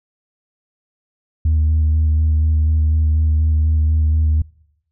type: tone with vibrato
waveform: sine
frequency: 77.78 Hz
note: D#2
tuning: in tune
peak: -10 dBFS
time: 1.45-4.42 s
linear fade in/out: 5 ms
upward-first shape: square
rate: 4.1 Hz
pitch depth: 14 cents each way
effects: noise-tail reverb RT60 0.8 s tail -25 dB re dry + tanh soft clip ceiling -10 dBFS